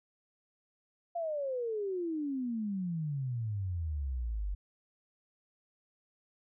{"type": "exponential sweep", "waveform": "sine", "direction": "down", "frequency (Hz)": [698.5, 46.25], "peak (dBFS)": -32, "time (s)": [1.15, 4.55], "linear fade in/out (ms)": 10, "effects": []}